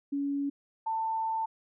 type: tone pair in turn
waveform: sine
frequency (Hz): 281.7 / 891.8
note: C#4 / A5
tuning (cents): +28 / +23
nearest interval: octave + minor sixth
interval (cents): 1995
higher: second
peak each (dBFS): -28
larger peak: neither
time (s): 0.12-0.5 / 0.86-1.46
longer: second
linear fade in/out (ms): 10
effects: none